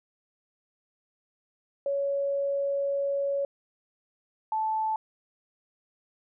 sine tone pair in turn, 559 / 874.6 Hz, C#5 / A5, +14 / -11 cents, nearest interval minor sixth, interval 775 cents, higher second, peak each -25 dBFS, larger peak neither, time 1.86-3.45 / 4.52-4.96 s, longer first, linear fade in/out 2 ms, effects none

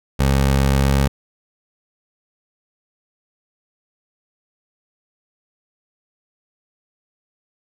20% pulse tone with pitch glide, 68 to 68.63 Hz, C#2 to C#2, -33 to -17 cents, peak -9 dBFS, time 0.19-1.08 s, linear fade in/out 10 ms, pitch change +16 cents, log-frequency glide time 0.77-0.95 s, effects none

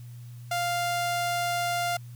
sawtooth tone, 698.5 Hz, F5, in tune, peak -22 dBFS, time 0.51-1.97 s, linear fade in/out 5 ms, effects added 120 Hz sine -40 dBFS peak until 2.15 s + white hiss -59 dBFS RMS until 2.15 s

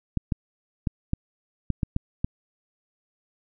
clicks, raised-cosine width 5 ms, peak -11 dBFS, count 8, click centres 0.173 / 0.322 / 0.872 / 1.134 / 1.703 / 1.832 / 1.964 / 2.245 s, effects none

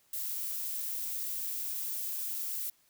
violet noise, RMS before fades -36 dBFS, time 0.13-2.7 s, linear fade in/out 5 ms, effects white hiss -68 dBFS RMS until 2.89 s

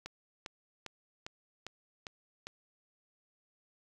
click train, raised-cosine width 0.2 ms, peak -24 dBFS, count 7, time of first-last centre 0.06-2.47 s, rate 2.49 Hz, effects 9-bit

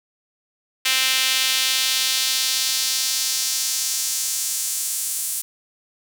sawtooth tone with high-pass filter sweep, 261.6 Hz, C4, in tune, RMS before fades -22 dBFS, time 0.85-5.42 s, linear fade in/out 10 ms, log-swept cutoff 2700 to 9000 Hz, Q 1.4, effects none

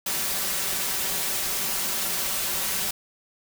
white noise with comb filter, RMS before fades -27 dBFS, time 0.06-2.91 s, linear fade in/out 5 ms, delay 5.2 ms, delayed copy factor +0.55, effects none

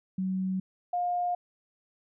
sine tone pair in turn, 188 / 709.8 Hz, F#3 / F5, +28 / +28 cents, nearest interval octave + major seventh, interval 2300 cents, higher second, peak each -27 / -26 dBFS, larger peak second, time 0.18-0.6 / 0.93-1.35 s, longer neither, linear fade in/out 5 ms, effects none

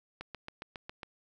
click train, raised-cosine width 0.3 ms, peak -25 dBFS, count 7, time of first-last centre 0.21-1.032 s, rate 7.3 Hz, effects none

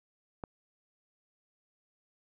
click, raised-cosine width 1 ms, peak -24 dBFS, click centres 0.438 s, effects none

